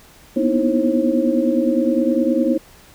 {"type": "tone cluster", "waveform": "sine", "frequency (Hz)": [241.1, 250.9, 306.4, 326.8, 537], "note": ["B3", "B3", "D#4", "E4", "C5"], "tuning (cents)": [-41, 28, -27, -15, 45], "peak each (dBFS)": -21, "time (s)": [0.36, 2.58], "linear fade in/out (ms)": 10, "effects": ["pink hiss -47 dBFS RMS until 2.94 s"]}